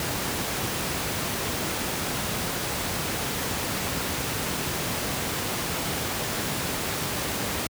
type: noise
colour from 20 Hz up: pink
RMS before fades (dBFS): -28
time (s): 0-7.67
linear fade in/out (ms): 2
effects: high-pass 80 Hz 12 dB/octave